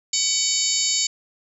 harmonic tone with a mistuned harmonic, 754 Hz, F#5, 32 cents sharp, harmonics 3 / 4 / 5 / 6 / 7 / 8 / 9 / 10, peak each -33 / -32 / -30 / -25 / -29 / -34 / -24 / -25 dBFS, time 0.13-1.07 s, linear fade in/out 5 ms, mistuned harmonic 10, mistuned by -50 cents, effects none

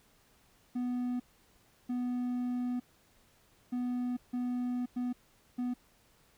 triangle tone bursts at uneven times, 246.9 Hz, B3, in tune, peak -29 dBFS, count 6, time 0.75-1.2 / 1.89-2.8 / 3.72-4.17 / 4.33-4.86 / 4.96-5.13 / 5.58-5.74 s, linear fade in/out 10 ms, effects pink hiss -66 dBFS RMS until 6.37 s

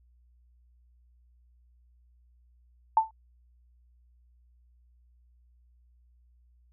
sine tone with exponential decay, 886 Hz, A5, 12 cents sharp, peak -14 dBFS, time 2.97-3.11 s, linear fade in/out 2 ms, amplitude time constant 30 ms, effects added 60 Hz sine -59 dBFS peak until 6.72 s

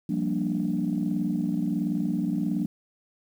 sine chord, G minor seventh, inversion third, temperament equal, 174.61 / 196 / 233.1 / 293.7 Hz, F3 / G3 / Bb3 / D4, 0 / 0 / 0 / 0 cents, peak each -29 dBFS, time 0.09-2.66 s, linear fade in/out 5 ms, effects tanh soft clip ceiling -16 dBFS + 9-bit

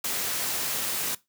white noise with amplitude modulation, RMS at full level -27 dBFS, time 0.04-1.15 s, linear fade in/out 5 ms, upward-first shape sine, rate 282 Hz, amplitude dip 45%, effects noise-tail reverb RT60 0.2 s tail -19 dB re dry + high-pass 100 Hz 12 dB/octave

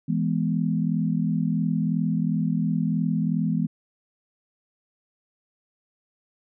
sine chord, E major, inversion none, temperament equal, 164.81 / 207.7 / 246.9 Hz, E3 / G#3 / B3, 0 / 0 / 0 cents, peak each -24 / -26 / -27 dBFS, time 0.08-3.67 s, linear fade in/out 10 ms, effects none

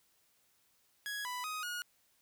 sawtooth tone with pitch steps, 1666 / 992 / 1253 / 1443 Hz, G#6 / B5 / D#6 / F#6, +5 / +7 / +12 / -44 cents, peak -34 dBFS, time 1.06-1.82 s, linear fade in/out 0 ms, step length 190 ms, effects white hiss -72 dBFS RMS until 2.21 s

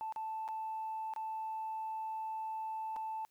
sine tone with dropouts, 880 Hz, A5, in tune, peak -36 dBFS, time 0.01-3.25 s, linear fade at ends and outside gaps 0 ms, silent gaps 0.124-0.161 / 0.479-0.487 / 1.137-1.162 / 2.961-2.965 s, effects tanh soft clip ceiling -33 dBFS + white hiss -75 dBFS RMS until 3.3 s

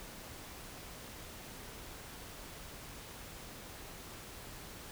silence, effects pink hiss -49 dBFS RMS until 4.91 s

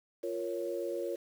sine chord, Bb minor, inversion second, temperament equal, 349.2 / 466.2 / 554.4 Hz, F4 / Bb4 / Db5, 0 / 0 / 0 cents, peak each -37 / -38 / -37 dBFS, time 0.23-1.16 s, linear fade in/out 10 ms, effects 9-bit

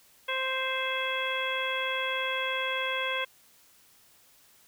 harmonic tone with a mistuned harmonic, 523.3 Hz, C5, in tune, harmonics 1 / 2 / 3 / 4 / 5 / 6, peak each -35 / -35 / -35 / -35 / -35 / -35 dBFS, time 0.28-3.25 s, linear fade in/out 10 ms, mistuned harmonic 6, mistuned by +99 cents, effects white hiss -60 dBFS RMS until 4.67 s

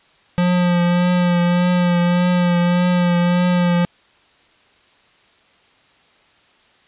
square tone with vibrato, 176.6 Hz, F3, 20 cents sharp, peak -14 dBFS, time 0.38-3.85 s, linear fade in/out 0 ms, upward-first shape triangle, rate 1.7 Hz, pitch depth 27 cents each way, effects white hiss -54 dBFS RMS until 6.87 s + resampled to 8000 Hz

